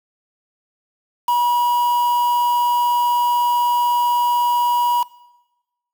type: tone with quantisation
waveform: triangle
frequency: 966 Hz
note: B5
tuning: 39 cents flat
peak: -12 dBFS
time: 1.28-5.03 s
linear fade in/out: 5 ms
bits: 5
effects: noise-tail reverb RT60 1.0 s tail -21 dB re dry

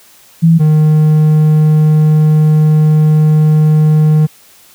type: tone pair in turn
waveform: sine / triangle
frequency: 164.81 / 154 Hz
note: E3 / D#3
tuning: 0 / -17 cents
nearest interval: minor second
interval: 117 cents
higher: first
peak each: -3 dBFS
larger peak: neither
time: 0.42-0.59 / 0.59-4.27 s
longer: second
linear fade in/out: 20 ms
effects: white hiss -43 dBFS RMS until 4.74 s + high-pass 60 Hz 12 dB/octave

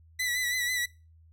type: tone with vibrato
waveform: sawtooth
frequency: 1975.5 Hz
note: B6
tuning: in tune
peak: -24 dBFS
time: 0.19-0.86 s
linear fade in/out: 10 ms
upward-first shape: sine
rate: 6.1 Hz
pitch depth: 43 cents each way
effects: noise-tail reverb RT60 0.3 s tail -21 dB re dry + added 81 Hz sine -54 dBFS peak until 1.32 s

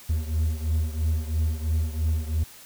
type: beating tone pair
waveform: triangle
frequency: 77.78 / 80.78 Hz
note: D#2 / E2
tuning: 0 / -35 cents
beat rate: 3 Hz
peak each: -22 / -26 dBFS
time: 0.09-2.44 s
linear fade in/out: 10 ms
effects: white hiss -47 dBFS RMS until 2.65 s

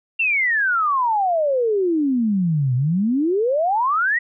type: exponential two-way sweep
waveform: sine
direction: down then up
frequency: 2760 to 121.3 to 1971 Hz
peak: -16 dBFS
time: 0.19-4.19 s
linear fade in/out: 10 ms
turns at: 2.75 s
effects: none

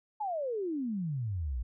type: exponential sweep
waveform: sine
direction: down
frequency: 877 to 54.7 Hz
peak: -31 dBFS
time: 0.2-1.63 s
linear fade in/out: 10 ms
effects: none

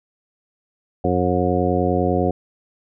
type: harmonic tone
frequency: 90 Hz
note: F#2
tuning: 47 cents flat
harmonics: 1 / 2 / 3 / 4 / 5 / 6 / 8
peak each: -24 / -24 / -24 / -24 / -24 / -24 / -24 dBFS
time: 1.04-2.31 s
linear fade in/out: 5 ms
effects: none

